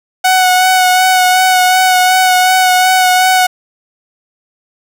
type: tone with vibrato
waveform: sawtooth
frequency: 740 Hz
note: F#5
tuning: in tune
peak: -3 dBFS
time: 0.24-3.47 s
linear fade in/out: 10 ms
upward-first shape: sine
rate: 2.7 Hz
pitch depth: 19 cents each way
effects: none